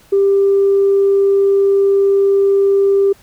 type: tone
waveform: sine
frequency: 395.3 Hz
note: G4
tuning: 15 cents sharp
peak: -8 dBFS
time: 0.12-3.13 s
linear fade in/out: 10 ms
effects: tanh soft clip ceiling -4 dBFS + pink hiss -48 dBFS RMS until 3.22 s